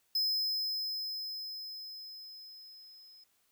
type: tone with level ramp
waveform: square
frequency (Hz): 5100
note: D#8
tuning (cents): +42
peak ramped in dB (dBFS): -28 to -55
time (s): 0.15-3.24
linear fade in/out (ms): 5
effects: white hiss -73 dBFS RMS until 3.51 s